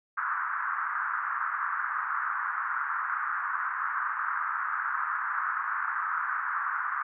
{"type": "band-pass noise", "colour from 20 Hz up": "pink", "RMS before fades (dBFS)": -31, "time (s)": [0.17, 7.03], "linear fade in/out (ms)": 10, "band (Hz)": [1100, 1600], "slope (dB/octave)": 48, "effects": []}